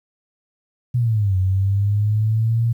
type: linear two-way sweep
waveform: sine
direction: down then up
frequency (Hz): 125 to 92.5 to 117.6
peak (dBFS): -15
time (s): 0.94-2.73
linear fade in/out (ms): 10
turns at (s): 1.37
effects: 9-bit